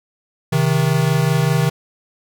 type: tone pair together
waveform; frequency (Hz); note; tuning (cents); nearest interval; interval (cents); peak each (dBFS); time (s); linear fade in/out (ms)
square; 132.7 / 157.81; C3 / D#3; +25 / +25; minor third; 300; -18 / -17; 0.52-1.7; 10
effects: none